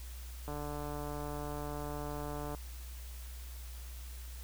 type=click train; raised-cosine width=1 ms; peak=-28 dBFS; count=305; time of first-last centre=0.48-2.548 s; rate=147 Hz; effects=added 61 Hz sine -43 dBFS peak until 4.43 s + white hiss -54 dBFS RMS until 4.43 s